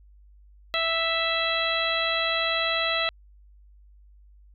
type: harmonic tone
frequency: 659.3 Hz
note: E5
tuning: in tune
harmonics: 1 / 2 / 3 / 4 / 5 / 6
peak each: -30 / -30 / -30 / -30 / -30 / -30 dBFS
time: 0.74-3.09 s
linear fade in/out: 0 ms
effects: added 50 Hz sine -50 dBFS peak until 4.54 s